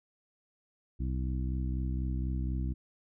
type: harmonic tone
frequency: 64.1 Hz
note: C2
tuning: 35 cents flat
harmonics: 1 / 2 / 3 / 4 / 5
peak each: -31 / -37 / -41 / -43 / -45 dBFS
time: 0.99-2.74 s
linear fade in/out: 20 ms
effects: none